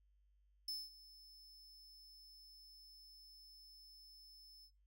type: tone with ADSR envelope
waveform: 45% pulse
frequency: 5250 Hz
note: E8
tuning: 8 cents flat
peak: -40 dBFS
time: 0.68-4.71 s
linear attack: 4 ms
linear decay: 210 ms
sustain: -19 dB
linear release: 71 ms
effects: noise-tail reverb RT60 0.2 s tail -22 dB re dry + added 50 Hz sine -70 dBFS peak until 4.86 s